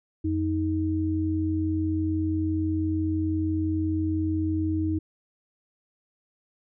sine tone pair together, 88.8 / 314.8 Hz, F2 / D#4, +29 / +20 cents, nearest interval octave + minor seventh, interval 2191 cents, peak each -27 / -25 dBFS, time 0.24-4.99 s, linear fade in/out 10 ms, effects none

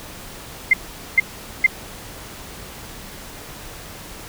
sine tone bursts, 2093 Hz, C7, in tune, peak -8 dBFS, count 3, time 0.71-1.665 s, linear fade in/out 5 ms, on 25 ms, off 440 ms, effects pink hiss -37 dBFS RMS until 4.28 s

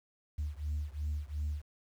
sine beating tone pair, 73.42 / 76.22 Hz, D2 / D#2, 0 / -35 cents, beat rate 2.8 Hz, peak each -35 / -36 dBFS, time 0.38-1.62 s, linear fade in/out 10 ms, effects tanh soft clip ceiling -29 dBFS + 10-bit

